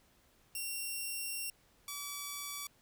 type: tone pair in turn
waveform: 5% pulse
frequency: 2744 / 1147.7 Hz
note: F7 / D6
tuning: -31 / -40 cents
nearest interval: octave + minor third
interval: 1509 cents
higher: first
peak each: -28 dBFS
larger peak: neither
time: 0.55-1.5 / 1.88-2.67 s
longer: first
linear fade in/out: 2 ms
effects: pink hiss -68 dBFS RMS until 2.81 s